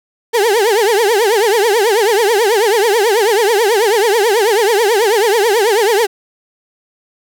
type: tone with vibrato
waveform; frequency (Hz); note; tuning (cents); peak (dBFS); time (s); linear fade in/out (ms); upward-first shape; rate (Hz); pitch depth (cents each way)
35% pulse; 431.2; A4; -35; -8; 0.33-6.07; 20; triangle; 9.2; 230
effects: none